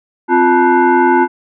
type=tone with frequency modulation; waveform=sine; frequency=261.6 Hz; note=C4; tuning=in tune; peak=-7 dBFS; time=0.28-1.28 s; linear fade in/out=50 ms; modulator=612 Hz; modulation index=1.7; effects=none